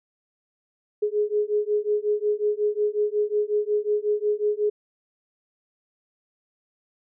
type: beating tone pair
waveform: sine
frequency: 416.2 / 421.7 Hz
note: G#4 / G#4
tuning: +4 / +26 cents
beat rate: 5.5 Hz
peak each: -24 dBFS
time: 1.02-4.7 s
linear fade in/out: 10 ms
effects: none